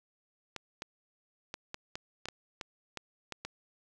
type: clicks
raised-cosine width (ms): 0.2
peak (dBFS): -21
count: 11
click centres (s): 0.563 / 0.821 / 1.541 / 1.744 / 1.955 / 2.256 / 2.286 / 2.612 / 2.973 / 3.323 / 3.45
effects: none